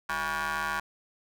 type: ring-modulated tone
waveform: 20% pulse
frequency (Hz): 154.6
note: D#3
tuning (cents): -11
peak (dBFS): -21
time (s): 0.09-0.8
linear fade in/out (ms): 5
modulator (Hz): 1280
effects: none